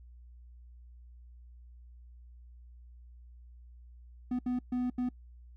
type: tone bursts at uneven times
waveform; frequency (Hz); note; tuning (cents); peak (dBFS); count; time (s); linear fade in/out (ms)
triangle; 248.7; B3; +12; -27; 4; 4.31-4.39 / 4.46-4.59 / 4.72-4.9 / 4.98-5.09; 5
effects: noise-tail reverb RT60 0.1 s tail -22 dB re dry + added 60 Hz sine -50 dBFS peak until 5.56 s